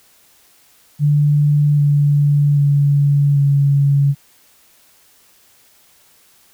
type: tone with pitch steps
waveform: sine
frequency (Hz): 146.83 / 144.81 / 142.81 / 140.85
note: D3 / D3 / D3 / C#3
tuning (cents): 0 / -24 / -48 / +28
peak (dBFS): -10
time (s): 0.99-4.15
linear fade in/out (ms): 50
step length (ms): 790
effects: white hiss -52 dBFS RMS until 6.53 s